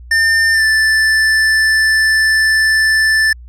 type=tone with pitch glide; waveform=square; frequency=1800 to 1759.9 Hz; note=A6 to A6; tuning=+39 to 0 cents; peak=-10 dBFS; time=0.11-3.33 s; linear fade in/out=5 ms; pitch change=-39 cents; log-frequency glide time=0.53-0.64 s; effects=added 60 Hz sine -32 dBFS peak until 3.48 s + low-pass 9000 Hz 12 dB/octave